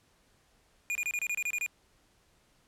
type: tone bursts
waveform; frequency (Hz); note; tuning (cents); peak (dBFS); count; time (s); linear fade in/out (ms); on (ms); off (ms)
square; 2434; D#7; -39; -30; 10; 0.9-1.663; 0; 52; 27
effects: pink hiss -67 dBFS RMS until 2.67 s + low-pass 11000 Hz 12 dB/octave